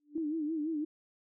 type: tone with exponential growth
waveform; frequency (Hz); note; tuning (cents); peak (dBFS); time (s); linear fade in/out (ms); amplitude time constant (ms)
sine; 294.9; D4; +7; -39; 0-0.18; 1; 38
type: tone with vibrato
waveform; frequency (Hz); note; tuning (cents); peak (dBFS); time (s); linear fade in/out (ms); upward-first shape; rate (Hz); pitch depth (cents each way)
sine; 311.1; D#4; 0; -31; 0.15-0.85; 10; sine; 5.9; 100
effects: none